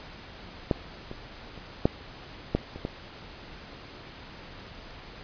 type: clicks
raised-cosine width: 2 ms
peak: -9 / -24 / -30 / -6 / -9 / -26 / -16 dBFS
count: 7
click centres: 0.712 / 1.114 / 1.577 / 1.855 / 2.55 / 2.76 / 2.851 s
effects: pink hiss -45 dBFS RMS until 5.23 s + resampled to 11025 Hz